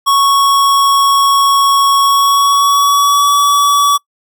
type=tone with pitch glide; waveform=square; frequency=1108.7 to 1141.8 Hz; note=C#6 to D6; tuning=0 to -49 cents; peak=-8 dBFS; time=0.06-3.98 s; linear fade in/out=20 ms; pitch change=+51 cents; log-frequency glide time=2-3.31 s; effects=noise-tail reverb RT60 0.1 s tail -25 dB re dry